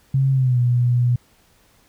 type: tone with pitch glide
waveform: sine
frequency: 134.8 to 122.19 Hz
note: C#3 to B2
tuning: -48 to -18 cents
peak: -14 dBFS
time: 0.14-1.16 s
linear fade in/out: 5 ms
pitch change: -170 cents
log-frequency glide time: 0.32-0.59 s
effects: pink hiss -57 dBFS RMS until 1.88 s